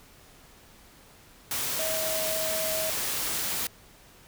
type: tone in noise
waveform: sine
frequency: 637 Hz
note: D#5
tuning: 41 cents sharp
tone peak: -31 dBFS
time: 1.79-2.9 s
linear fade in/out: 2 ms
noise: white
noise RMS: -30 dBFS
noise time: 1.51-3.67 s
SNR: -4 dB
effects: pink hiss -54 dBFS RMS until 4.27 s